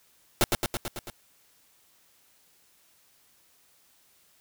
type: noise with echo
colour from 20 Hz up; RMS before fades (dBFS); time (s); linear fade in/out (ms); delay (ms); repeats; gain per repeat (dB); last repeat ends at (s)
pink; -21; 0.41-0.44; 0; 110; 6; -3; 1.1
effects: white hiss -63 dBFS RMS until 4.4 s